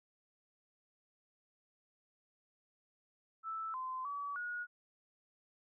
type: tone with pitch steps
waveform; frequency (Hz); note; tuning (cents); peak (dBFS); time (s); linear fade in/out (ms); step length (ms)
sine; 1318 / 1032 / 1142 / 1448; E6 / C6 / D6 / F#6; -1 / -24 / -49 / -38; -38; 3.43-4.67; 50; 310
effects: none